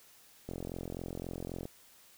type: click train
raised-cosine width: 2 ms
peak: -26 dBFS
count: 52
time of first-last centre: 0.49-1.654 s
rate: 43.8 Hz
effects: white hiss -60 dBFS RMS until 2.17 s